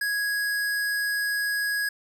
square tone, 1661.2 Hz, G#6, in tune, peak -25 dBFS, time 0.01-1.89 s, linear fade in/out 5 ms, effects none

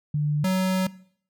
sine / square tone pair in turn, 148.5 / 187.1 Hz, D3 / F#3, +20 / +20 cents, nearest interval major third, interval 400 cents, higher second, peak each -21 dBFS, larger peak neither, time 0.14-0.44 / 0.44-0.87 s, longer second, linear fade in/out 5 ms, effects noise-tail reverb RT60 0.6 s tail -20 dB re dry

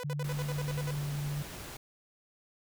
sawtooth tone bursts, 497.6 Hz, B4, 13 cents sharp, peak -33 dBFS, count 10, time 0-0.907 s, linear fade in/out 0 ms, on 34 ms, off 63 ms
sine tone with pitch glide, 145.8 to 144.96 Hz, D3 to D3, -12 to -22 cents, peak -32 dBFS, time 0.04-1.43 s, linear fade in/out 10 ms, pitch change -10 cents, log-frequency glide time 0.87-0.95 s
pink noise, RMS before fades -44 dBFS, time 0.24-1.77 s, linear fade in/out 5 ms
effects none

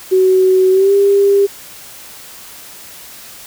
sine tone with pitch glide, 374.5 to 399.1 Hz, F#4 to G4, +21 to +31 cents, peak -7 dBFS, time 0.11-1.47 s, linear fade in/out 20 ms, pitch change +110 cents, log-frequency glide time 0.71-0.93 s, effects white hiss -35 dBFS RMS until 3.46 s

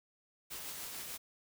white noise with tremolo, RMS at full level -43 dBFS, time 0.5-1.18 s, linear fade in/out 20 ms, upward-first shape sine, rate 6.7 Hz, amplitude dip 25%, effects none

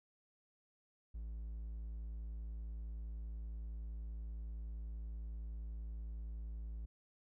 triangle tone, 55.3 Hz, A1, 9 cents sharp, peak -40 dBFS, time 1.14-6.86 s, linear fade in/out 10 ms, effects none

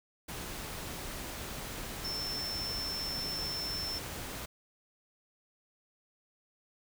sine tone in noise, 5350 Hz, E8, 25 cents sharp, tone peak -35 dBFS, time 2.04-3.99 s, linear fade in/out 10 ms, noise pink, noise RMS -41 dBFS, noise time 0.28-4.46 s, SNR +3 dB, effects none

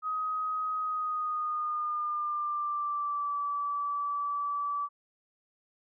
sine tone with pitch glide, 1259 to 1154.5 Hz, D#6 to D6, +20 to -30 cents, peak -29 dBFS, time 0.02-4.89 s, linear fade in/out 50 ms, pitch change -150 cents, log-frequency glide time 0.78-3.37 s, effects none

